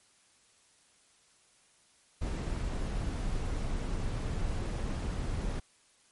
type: noise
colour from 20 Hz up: brown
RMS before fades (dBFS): -33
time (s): 2.21-5.6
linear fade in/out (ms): 10
effects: white hiss -65 dBFS RMS until 6.11 s + MP3 48 kbps